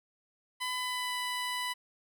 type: tone with pitch glide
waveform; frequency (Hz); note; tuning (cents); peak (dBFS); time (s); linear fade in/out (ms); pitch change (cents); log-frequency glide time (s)
15% pulse; 1005 to 993.5; B5 to B5; +30 to +10; -26; 0.6-1.74; 20; -20; 0.73-1.17
effects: none